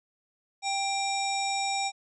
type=harmonic tone with a mistuned harmonic; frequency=789 Hz; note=G5; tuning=11 cents sharp; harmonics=1 / 3 / 5 / 7 / 9 / 10; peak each=-29 / -34 / -36 / -37 / -39 / -39 dBFS; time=0.62-1.92 s; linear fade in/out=50 ms; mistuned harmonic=5; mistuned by=-73 cents; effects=none